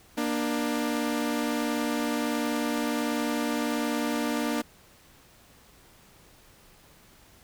sawtooth tone pair together, 236.2 / 297.6 Hz, A#3 / D4, +23 / +23 cents, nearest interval major third, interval 400 cents, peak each -25 dBFS, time 0.17-4.62 s, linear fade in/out 10 ms, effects pink hiss -56 dBFS RMS until 7.43 s

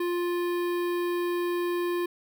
square tone with notch filter, 350 Hz, F4, 4 cents sharp, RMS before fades -28 dBFS, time 0-2.06 s, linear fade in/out 5 ms, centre 6600 Hz, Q 0.62, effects none

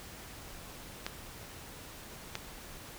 clicks, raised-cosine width 0.2 ms, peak -17 dBFS, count 2, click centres 1.065 / 2.354 s, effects pink hiss -48 dBFS RMS until 2.98 s

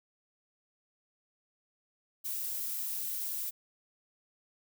violet noise, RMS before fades -36 dBFS, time 2.24-3.51 s, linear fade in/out 20 ms, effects none

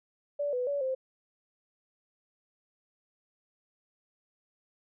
sine tone with pitch steps, 578 / 497.6 / 569 / 523 Hz, D5 / B4 / C#5 / C5, -28 / +13 / +45 / -1 cents, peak -28 dBFS, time 0.39-0.95 s, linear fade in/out 10 ms, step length 140 ms, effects none

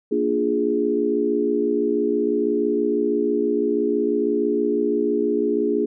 sine chord, Bb dominant seventh, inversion none, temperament equal, 233.1 / 293.7 / 349.2 / 415.3 Hz, Bb3 / D4 / F4 / Ab4, 0 / 0 / 0 / 0 cents, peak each -26 / -24 / -25 / -21 dBFS, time 0.11-5.86 s, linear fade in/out 10 ms, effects none

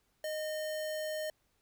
sine tone with sample-and-hold, 619 Hz, D#5, 9 cents flat, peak -34 dBFS, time 0.24-1.3 s, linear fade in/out 2 ms, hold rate 2450 Hz, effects pink hiss -75 dBFS RMS until 1.61 s

